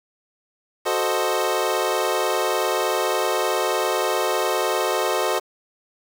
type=chord; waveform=25% pulse; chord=F# diminished seventh; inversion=none; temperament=equal; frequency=370 / 440 / 523.3 / 622.3 Hz; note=F#4 / A4 / C5 / Eb5; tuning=0 / 0 / 0 / 0 cents; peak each=-22 dBFS; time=0.85-5.4 s; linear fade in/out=20 ms; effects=7-bit